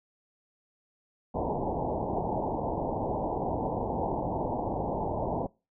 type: low-pass noise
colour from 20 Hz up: white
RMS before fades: -31 dBFS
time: 1.34-5.47 s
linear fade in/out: 10 ms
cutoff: 940 Hz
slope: 96 dB/octave
effects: noise-tail reverb RT60 0.3 s tail -24 dB re dry